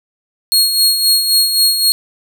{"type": "tone with tremolo", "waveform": "sawtooth", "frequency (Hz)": 4296, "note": "C8", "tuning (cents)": 45, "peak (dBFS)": -5, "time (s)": [0.52, 1.92], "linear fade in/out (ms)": 0, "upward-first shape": "sine", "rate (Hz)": 3.8, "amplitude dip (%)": 55, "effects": []}